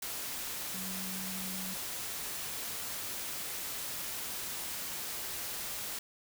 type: tone in noise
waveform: sine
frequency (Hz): 188.1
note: F#3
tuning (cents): +29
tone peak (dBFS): -42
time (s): 0.74-1.74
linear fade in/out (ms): 5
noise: white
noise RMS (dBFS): -39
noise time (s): 0.02-5.99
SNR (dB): -6
effects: none